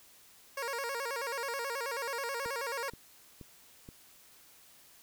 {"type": "tone with vibrato", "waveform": "15% pulse", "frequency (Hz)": 508, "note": "B4", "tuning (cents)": 49, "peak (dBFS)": -28, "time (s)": [0.57, 2.9], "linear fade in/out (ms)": 5, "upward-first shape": "square", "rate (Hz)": 9.3, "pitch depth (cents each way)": 140}
{"type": "click train", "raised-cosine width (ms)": 3, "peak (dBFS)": -34, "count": 4, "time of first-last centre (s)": [2.46, 3.889], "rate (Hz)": 2.1}
{"effects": ["white hiss -59 dBFS RMS until 5.02 s"]}